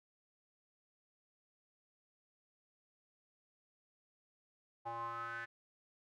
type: tone with band-pass filter sweep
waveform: square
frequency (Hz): 116.54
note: A#2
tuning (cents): 0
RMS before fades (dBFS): -43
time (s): 4.85-5.46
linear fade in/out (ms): 20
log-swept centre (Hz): 850 to 1700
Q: 7.4
effects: none